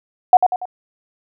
sine tone with echo, 732 Hz, F#5, 19 cents flat, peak -3 dBFS, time 0.33-0.37 s, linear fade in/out 2 ms, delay 95 ms, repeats 3, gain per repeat -7 dB, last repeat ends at 0.655 s, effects none

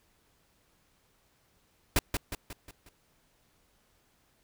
pink noise with echo, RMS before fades -24 dBFS, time 1.96-1.99 s, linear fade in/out 2 ms, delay 180 ms, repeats 5, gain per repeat -6 dB, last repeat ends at 2.89 s, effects pink hiss -69 dBFS RMS until 4.43 s

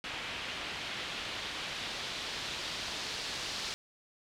white noise with low-pass filter sweep, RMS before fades -39 dBFS, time 0.04-3.74 s, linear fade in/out 0 ms, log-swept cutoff 2900 to 4600 Hz, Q 1.5, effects none

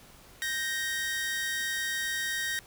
sawtooth tone pair together, 1567 / 1867.6 Hz, G6 / A#6, -1 / +3 cents, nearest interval minor third, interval 304 cents, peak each -33 / -27 dBFS, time 0.42-2.59 s, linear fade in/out 0 ms, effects pink hiss -54 dBFS RMS until 2.66 s

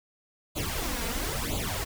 pink noise with flanger, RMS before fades -31 dBFS, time 0.55-1.85 s, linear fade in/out 20 ms, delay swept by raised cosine 0.27 to 4.37 ms, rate 1 Hz, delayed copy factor +0.85, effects none

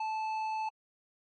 sine tone with tanh clipping, 874 Hz, A5, 12 cents flat, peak -33 dBFS, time 0-0.69 s, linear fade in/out 5 ms, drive 9 dB, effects MP3 32 kbps

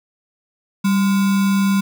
sine tone with sample-and-hold, 196 Hz, G3, in tune, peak -13 dBFS, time 0.84-1.81 s, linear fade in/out 10 ms, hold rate 1225 Hz, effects none

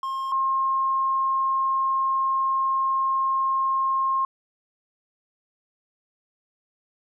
triangle / sine tone pair in turn, 1068 / 1068 Hz, C6 / C6, +35 / +35 cents, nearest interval unison, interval 0 cents, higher neither, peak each -24 / -20 dBFS, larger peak second, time 0.03-0.32 / 0.32-4.25 s, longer second, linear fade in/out 2 ms, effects none

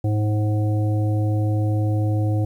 harmonic tone, 105.9 Hz, G#2, 34 cents sharp, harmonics 1 / 3 / 5 / 7, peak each -18 / -27 / -32 / -35 dBFS, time 0.04-2.45 s, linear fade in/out 5 ms, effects 9-bit

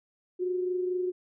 sine tone pair together, 362.8 / 387.3 Hz, F#4 / G4, -34 / -21 cents, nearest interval minor second, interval 113 cents, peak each -27 / -39 dBFS, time 0.39-1.12 s, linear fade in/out 20 ms, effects none

